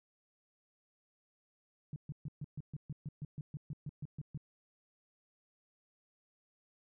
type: tone bursts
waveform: sine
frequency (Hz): 146.83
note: D3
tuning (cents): 0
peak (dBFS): -38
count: 16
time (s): 1.93-4.376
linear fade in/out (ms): 2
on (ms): 31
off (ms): 130
effects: none